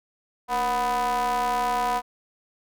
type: ring-modulated tone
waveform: square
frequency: 127.9 Hz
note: C3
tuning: 39 cents flat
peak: -20 dBFS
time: 0.48-2.02 s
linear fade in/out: 50 ms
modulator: 861 Hz
effects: none